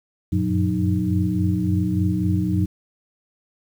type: tone cluster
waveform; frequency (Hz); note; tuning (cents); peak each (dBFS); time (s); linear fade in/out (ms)
sine; 92.4 / 95.9 / 117.1 / 181.3 / 308.5; F#2 / G2 / A#2 / F#3 / D#4; -2 / -37 / +8 / -35 / -15; -24 / -26 / -27 / -22 / -25; 0.32-2.66; 10
effects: 8-bit